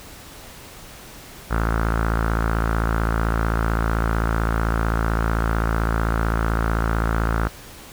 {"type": "tone with low-pass filter", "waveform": "sawtooth", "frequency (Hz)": 55.7, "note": "A1", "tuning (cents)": 22, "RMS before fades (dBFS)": -21, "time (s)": [1.5, 7.49], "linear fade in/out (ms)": 20, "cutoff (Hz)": 1400, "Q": 4.7, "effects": ["pink hiss -41 dBFS RMS until 7.92 s"]}